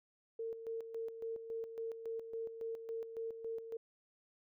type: tone with tremolo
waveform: sine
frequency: 454.1 Hz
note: A#4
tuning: 45 cents flat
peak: -38 dBFS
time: 0.39-3.77 s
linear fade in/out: 5 ms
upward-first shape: square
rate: 3.6 Hz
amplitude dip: 60%
effects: none